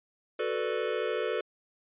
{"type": "chord", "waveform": "square", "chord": "B minor seventh", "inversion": "second", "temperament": "equal", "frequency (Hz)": [370, 440, 493.9, 587.3], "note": ["F#4", "A4", "B4", "D5"], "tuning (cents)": [0, 0, 0, 0], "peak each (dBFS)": [-37, -33, -34, -37], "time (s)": [0.39, 1.41], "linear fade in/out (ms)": 5, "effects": ["resampled to 8000 Hz"]}